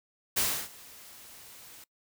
white noise with ADSR envelope, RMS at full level -26 dBFS, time 0.36-1.84 s, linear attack 14 ms, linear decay 310 ms, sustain -24 dB, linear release 3 ms, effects noise-tail reverb RT60 0.1 s tail -22 dB re dry

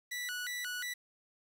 sawtooth tone with vibrato, 1700 Hz, G#6, 40 cents sharp, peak -33 dBFS, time 0.11-0.94 s, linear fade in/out 10 ms, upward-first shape square, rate 2.8 Hz, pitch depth 250 cents each way, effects 10-bit

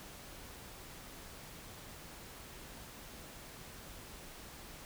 silence, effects pink hiss -51 dBFS RMS until 4.85 s

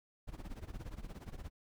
brown noise with tremolo, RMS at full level -42 dBFS, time 0.27-1.5 s, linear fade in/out 20 ms, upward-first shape sine, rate 17 Hz, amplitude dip 85%, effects none

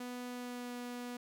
sawtooth tone with pitch glide, 246.9 to 244.3 Hz, B3 to B3, 0 to -19 cents, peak -37 dBFS, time 0-1.17 s, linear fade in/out 5 ms, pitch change -19 cents, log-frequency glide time 0.28-0.73 s, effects none

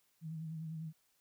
sine tone with vibrato, 159.9 Hz, D#3, 48 cents sharp, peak -40 dBFS, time 0.21-0.93 s, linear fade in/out 50 ms, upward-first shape sine, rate 10 Hz, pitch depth 43 cents each way, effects white hiss -75 dBFS RMS until 1.2 s

